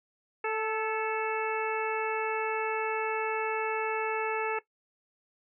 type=harmonic tone with a mistuned harmonic; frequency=440 Hz; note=A4; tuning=in tune; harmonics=1 / 2 / 3 / 4 / 5 / 6; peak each=-31 / -34 / -36 / -37 / -38 / -39 dBFS; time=0.44-4.59 s; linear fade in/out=5 ms; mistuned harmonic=4; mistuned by=-36 cents; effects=noise-tail reverb RT60 0.1 s tail -17 dB re dry